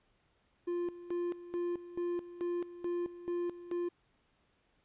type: tone with tremolo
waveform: triangle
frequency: 349.2 Hz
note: F4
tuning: in tune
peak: -30 dBFS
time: 0.67-3.89 s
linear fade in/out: 10 ms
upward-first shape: square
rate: 2.3 Hz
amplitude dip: 80%
effects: pink hiss -73 dBFS RMS until 4.84 s + resampled to 8000 Hz